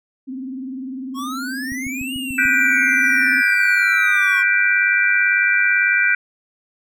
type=tone with vibrato; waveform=sine; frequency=261.6 Hz; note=C4; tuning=in tune; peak=-26 dBFS; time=0.27-3.42 s; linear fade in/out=20 ms; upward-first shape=triangle; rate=20 Hz; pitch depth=120 cents each way
type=exponential two-way sweep; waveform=square; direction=up then down; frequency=1072 to 2910 to 1072 Hz; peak=-27 dBFS; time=1.14-4.44 s; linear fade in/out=50 ms; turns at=2.15 s
type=click train; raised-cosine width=5 ms; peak=-23 dBFS; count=6; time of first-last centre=1.72-2.454 s; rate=6.81 Hz
type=chord; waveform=sine; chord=G major seventh; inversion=third; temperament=just; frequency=1470 / 1568 / 1960 / 2352 Hz; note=F#6 / G6 / B6 / D7; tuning=-12 / 0 / -14 / +2 cents; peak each=-18 / -19 / -22 / -18 dBFS; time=2.38-6.15 s; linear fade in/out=5 ms
effects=none